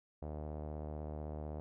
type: tone with low-pass filter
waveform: sawtooth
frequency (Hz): 75.9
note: D#2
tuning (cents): -42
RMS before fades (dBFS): -43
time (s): 0.22-1.6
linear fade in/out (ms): 0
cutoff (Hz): 660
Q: 2.3
effects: none